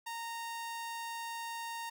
sawtooth tone, 925 Hz, A#5, 14 cents flat, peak -35 dBFS, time 0.06-1.9 s, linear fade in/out 10 ms, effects none

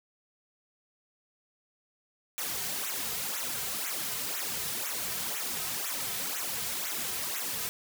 white noise with flanger, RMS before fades -34 dBFS, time 2.38-7.69 s, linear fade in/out 0 ms, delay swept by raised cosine 0.2 to 3.6 ms, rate 2 Hz, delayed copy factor -1, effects none

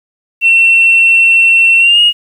sine tone with pitch glide, 2706 to 2867 Hz, E7 to F7, +45 to +45 cents, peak -3 dBFS, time 0.41-2.13 s, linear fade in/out 50 ms, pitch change +100 cents, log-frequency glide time 1.79-2 s, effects tanh soft clip ceiling 0 dBFS + 7-bit

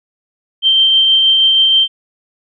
sine tone with tremolo, 3136 Hz, G7, in tune, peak -6 dBFS, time 0.62-1.88 s, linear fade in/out 50 ms, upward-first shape triangle, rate 6.3 Hz, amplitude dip 25%, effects none

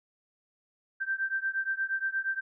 sine beating tone pair, 1563 / 1571.5 Hz, G6 / G6, -6 / +4 cents, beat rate 8.5 Hz, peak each -31 / -32 dBFS, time 1-2.41 s, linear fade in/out 20 ms, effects none

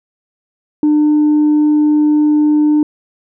sine tone, 300.3 Hz, D4, 39 cents sharp, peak -6 dBFS, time 0.83-2.83 s, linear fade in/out 2 ms, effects tanh soft clip ceiling -6 dBFS

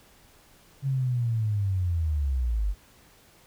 sine linear sweep, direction down, 138.59 to 46.25 Hz, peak -23 dBFS, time 0.82-2.75 s, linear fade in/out 50 ms, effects pink hiss -57 dBFS RMS until 3.46 s

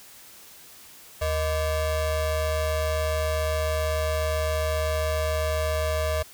square ring-modulated tone, 273.7 Hz, C#4, 22 cents flat, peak -21 dBFS, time 1.21-6.23 s, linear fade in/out 10 ms, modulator 350 Hz, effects white hiss -48 dBFS RMS until 6.33 s

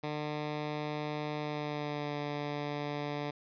10% pulse tone with pitch glide, 150 to 146.32 Hz, D3 to D3, +37 to -6 cents, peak -26 dBFS, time 0.03-3.31 s, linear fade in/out 10 ms, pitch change -43 cents, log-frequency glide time 1.4-2.18 s, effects resampled to 11025 Hz + 11-bit

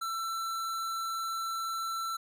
square tone, 1339 Hz, E6, 27 cents sharp, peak -33 dBFS, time 0.01-2.17 s, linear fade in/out 10 ms, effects none

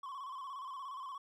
triangle tone with vibrato, 1076 Hz, C6, 48 cents sharp, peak -40 dBFS, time 0.03-1.18 s, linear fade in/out 5 ms, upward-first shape square, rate 17 Hz, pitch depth 70 cents each way, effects none

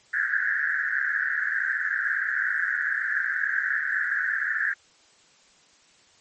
white band-pass noise, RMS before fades -26 dBFS, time 0.13-4.74 s, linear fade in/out 5 ms, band 1500 to 1800 Hz, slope 96 dB/octave, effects white hiss -58 dBFS RMS until 6.2 s + MP3 32 kbps

